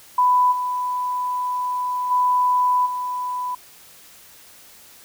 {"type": "tone with level steps", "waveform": "sine", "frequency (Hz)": 995, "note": "B5", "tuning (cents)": 13, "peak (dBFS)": [-13, -21, -15, -23], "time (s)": [0.18, 3.55], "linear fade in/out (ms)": 5, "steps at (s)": [0.51, 2.1, 2.85], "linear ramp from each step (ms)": 20, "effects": ["white hiss -47 dBFS RMS until 5.04 s"]}